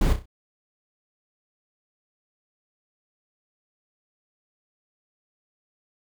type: noise with echo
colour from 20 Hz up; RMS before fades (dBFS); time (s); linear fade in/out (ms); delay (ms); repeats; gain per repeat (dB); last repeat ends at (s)
brown; -20; 0.01-0.13; 5; 32; 4; -8; 0.258
effects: none